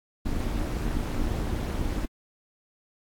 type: noise with amplitude modulation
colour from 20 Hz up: brown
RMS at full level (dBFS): -25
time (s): 0.25-2.06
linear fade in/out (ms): 10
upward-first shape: sine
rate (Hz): 267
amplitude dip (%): 70
effects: AAC 64 kbps